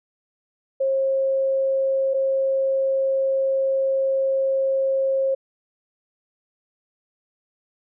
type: tone pair in turn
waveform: sine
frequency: 537 / 537 Hz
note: C5 / C5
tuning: +45 / +45 cents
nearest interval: unison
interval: 0 cents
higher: neither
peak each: -18 dBFS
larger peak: neither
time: 0.8-2.14 / 2.14-5.35 s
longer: second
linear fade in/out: 10 ms
effects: none